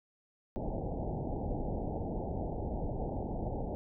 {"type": "low-pass noise", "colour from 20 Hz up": "pink", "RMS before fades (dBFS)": -36, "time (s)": [0.56, 3.75], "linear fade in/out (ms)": 0, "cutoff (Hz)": 860, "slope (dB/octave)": 96, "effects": []}